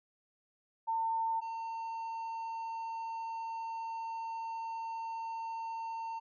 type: tone pair in turn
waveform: sine / triangle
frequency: 903 / 907.4 Hz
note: A5 / A#5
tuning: +45 / -47 cents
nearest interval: unison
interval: 8 cents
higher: second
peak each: -30 / -35 dBFS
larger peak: first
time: 0.87-1.41 / 1.41-6.2 s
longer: second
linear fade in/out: 20 ms
effects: resampled to 16000 Hz